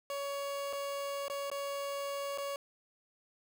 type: tone with dropouts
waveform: 30% pulse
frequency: 561 Hz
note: C#5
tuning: 21 cents sharp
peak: -33 dBFS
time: 0.1-2.56 s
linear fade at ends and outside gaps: 1 ms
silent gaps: 0.728-0.732 / 1.282-1.299 / 1.501-1.515 / 2.376-2.383 s
effects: none